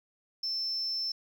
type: tone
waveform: sine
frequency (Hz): 5320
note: E8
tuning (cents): +15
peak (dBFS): -29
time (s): 0.43-1.12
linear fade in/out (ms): 5
effects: tanh soft clip ceiling -26 dBFS + 10-bit